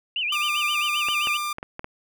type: tone with vibrato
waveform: sine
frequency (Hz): 2702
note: E7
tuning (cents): +42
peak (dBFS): -23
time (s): 0.16-1.37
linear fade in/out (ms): 2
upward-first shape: sine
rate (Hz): 7.6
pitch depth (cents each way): 220
type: tone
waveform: sawtooth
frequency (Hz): 1194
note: D6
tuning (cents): +28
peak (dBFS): -22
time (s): 0.32-1.53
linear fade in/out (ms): 5
type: clicks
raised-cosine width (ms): 0.5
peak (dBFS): -18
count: 6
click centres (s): 1.086 / 1.272 / 1.584 / 1.629 / 1.794 / 1.844
effects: none